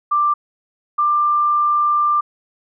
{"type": "tone pair in turn", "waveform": "sine", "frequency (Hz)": [1181, 1187.7], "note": ["D6", "D6"], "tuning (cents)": [9, 19], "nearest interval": "unison", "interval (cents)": 10, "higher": "second", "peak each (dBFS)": -13, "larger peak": "neither", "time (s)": [[0.11, 0.34], [0.98, 2.21]], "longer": "second", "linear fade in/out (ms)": 10, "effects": []}